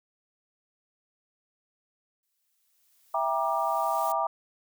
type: noise with exponential growth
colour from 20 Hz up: blue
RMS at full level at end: -40 dBFS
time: 2.23-4.12 s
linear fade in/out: 1 ms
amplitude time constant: 410 ms
type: chord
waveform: sine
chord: E half-diminished seventh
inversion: none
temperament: just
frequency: 659.3 / 791.1 / 949.3 / 1186.7 Hz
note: E5 / G5 / Bb5 / D6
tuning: 0 / +16 / +31 / +18 cents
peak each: -30 dBFS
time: 3.14-4.27 s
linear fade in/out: 5 ms
effects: none